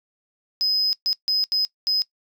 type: tone bursts at uneven times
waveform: sine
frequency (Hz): 5050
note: D#8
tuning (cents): +25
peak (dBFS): -17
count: 5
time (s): 0.61-0.93 / 1.06-1.13 / 1.28-1.44 / 1.52-1.65 / 1.87-2.02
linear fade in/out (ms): 0
effects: noise-tail reverb RT60 0.1 s tail -21 dB re dry + tanh soft clip ceiling -16 dBFS